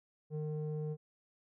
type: tone with low-pass filter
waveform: square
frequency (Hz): 152.6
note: D#3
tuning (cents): -33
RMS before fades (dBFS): -38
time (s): 0.3-0.97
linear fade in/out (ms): 50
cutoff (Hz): 410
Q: 2.3
effects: none